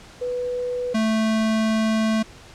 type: tone pair in turn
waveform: sine / square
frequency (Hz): 493.9 / 220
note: B4 / A3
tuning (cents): 0 / 0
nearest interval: octave + major second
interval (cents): 1400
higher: first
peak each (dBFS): -23 / -19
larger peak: second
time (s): 0.21-0.94 / 0.94-2.23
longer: second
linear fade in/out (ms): 10
effects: pink hiss -45 dBFS RMS until 2.54 s + low-pass 7000 Hz 12 dB/octave